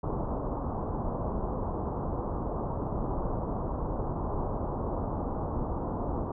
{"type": "low-pass noise", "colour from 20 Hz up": "pink", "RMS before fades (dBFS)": -32, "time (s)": [0.03, 6.32], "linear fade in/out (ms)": 5, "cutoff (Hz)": 1100, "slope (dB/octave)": 48, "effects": []}